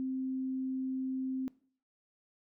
sine tone, 261.6 Hz, C4, in tune, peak -32 dBFS, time 0-1.48 s, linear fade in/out 0 ms, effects noise-tail reverb RT60 0.5 s tail -21 dB re dry

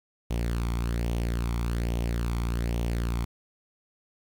sawtooth tone with flanger, 58.3 Hz, A#1, 1 cent sharp, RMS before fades -28 dBFS, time 0.3-3.25 s, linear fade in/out 10 ms, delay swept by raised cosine 0.32 to 0.9 ms, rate 1.2 Hz, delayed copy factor +0.55, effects 10-bit

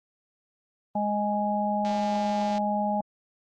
harmonic tone, 207.7 Hz, G#3, in tune, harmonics 1 / 3 / 4, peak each -28 / -30 / -27 dBFS, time 0.95-3.01 s, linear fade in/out 5 ms
click train, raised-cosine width 0.2 ms, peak -24 dBFS, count 147, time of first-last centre 1.85-2.58 s, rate 200 Hz
effects Opus 24 kbps

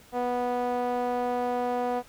sawtooth tone with band-pass filter, 245.8 Hz, B3, 8 cents flat, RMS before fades -28 dBFS, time 0.12-2.03 s, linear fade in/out 50 ms, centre 660 Hz, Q 2.4, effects pink hiss -54 dBFS RMS until 2.08 s

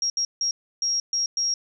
sine tone bursts at uneven times, 5600 Hz, F8, 4 cents sharp, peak -21 dBFS, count 6, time 0.02-0.1 / 0.17-0.25 / 0.41-0.51 / 0.82-1 / 1.13-1.26 / 1.37-1.54 s, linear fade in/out 2 ms, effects none

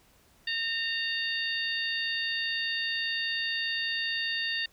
harmonic tone with a mistuned harmonic, 915 Hz, A#5, 32 cents flat, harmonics 2 / 3 / 4 / 5, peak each -32 / -34 / -35 / -36 dBFS, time 0.47-4.66 s, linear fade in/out 5 ms, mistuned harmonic 3, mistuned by +27 cents, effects pink hiss -62 dBFS RMS until 4.72 s

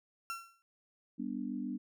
35% pulse tone with exponential decay, 1358 Hz, F6, 49 cents flat, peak -33 dBFS, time 0.3-0.62 s, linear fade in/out 0 ms, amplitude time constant 68 ms
sine chord, G major, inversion none, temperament equal with one note detuned, 199.42 / 246.9 / 293.7 Hz, G3 / B3 / D4, +30 / 0 / 0 cents, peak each -41 / -38 / -41 dBFS, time 1.18-1.78 s, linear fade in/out 20 ms
effects none

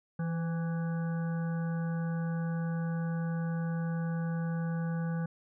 harmonic tone with a mistuned harmonic, 165.3 Hz, E3, 5 cents sharp, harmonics 1 / 3 / 5 / 7 / 9 / 10, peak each -30 / -44 / -48 / -51 / -48 / -54 dBFS, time 0.19-5.26 s, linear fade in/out 5 ms, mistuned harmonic 3, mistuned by +37 cents, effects none

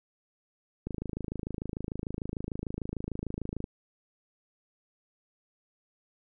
click train, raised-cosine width 3 ms, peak -21 dBFS, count 75, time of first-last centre 0.87-3.642 s, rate 26.7 Hz, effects none

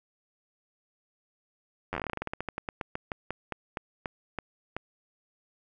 slowing click train, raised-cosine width 0.5 ms, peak -17 dBFS, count 28, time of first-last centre 1.93-4.766 s, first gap 10 ms, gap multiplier 1.15, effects none

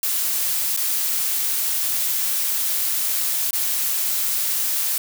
blue noise with dropouts, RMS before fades -22 dBFS, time 0.03-4.98 s, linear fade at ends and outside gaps 2 ms, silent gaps 0.765-0.773 / 3.508-3.53 s, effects none

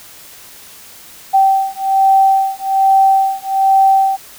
sine beating tone pair, 775 / 776.2 Hz, G5 / G5, -20 / -17 cents, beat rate 1.2 Hz, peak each -12 dBFS, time 1.33-4.17 s, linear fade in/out 20 ms, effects white hiss -38 dBFS RMS until 4.38 s

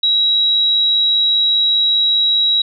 sine tone, 3865 Hz, B7, 38 cents flat, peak -11 dBFS, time 0.03-2.62 s, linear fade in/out 5 ms, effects none

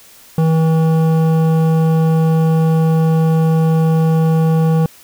sine tone with hard clipping, 161 Hz, E3, 41 cents flat, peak -12 dBFS, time 0.38-4.86 s, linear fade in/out 2 ms, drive 12 dB, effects white hiss -43 dBFS RMS until 5.03 s

